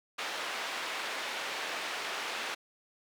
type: band-pass noise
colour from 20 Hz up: white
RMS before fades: -37 dBFS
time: 0.18-2.55 s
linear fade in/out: 10 ms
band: 450 to 2900 Hz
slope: 12 dB/octave
effects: none